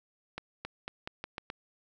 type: accelerating click train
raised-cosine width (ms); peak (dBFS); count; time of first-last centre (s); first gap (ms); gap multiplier
0.3; -21; 7; 0.38-1.501; 270; 0.85
effects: none